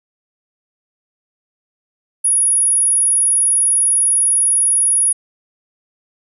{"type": "tone", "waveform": "sine", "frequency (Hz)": 10360, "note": "E9", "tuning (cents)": -31, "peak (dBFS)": -11, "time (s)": [2.24, 5.13], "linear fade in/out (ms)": 10, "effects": []}